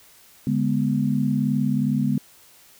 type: chord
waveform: sine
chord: G# diminished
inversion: second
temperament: equal with one note detuned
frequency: 144.81 / 207.7 / 246.9 Hz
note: D3 / G#3 / B3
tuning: -24 / 0 / 0 cents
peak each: -24 / -23 / -23 dBFS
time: 0.47-2.18 s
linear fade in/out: 2 ms
effects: white hiss -52 dBFS RMS until 2.79 s